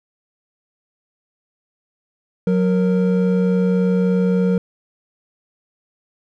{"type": "tone pair together", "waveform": "triangle", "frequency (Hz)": [183.06, 465.7], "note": ["F#3", "A#4"], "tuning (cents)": [-18, -2], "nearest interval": "octave + major third", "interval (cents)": 1616, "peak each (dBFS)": [-13, -18], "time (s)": [2.47, 4.58], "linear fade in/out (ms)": 2, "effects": []}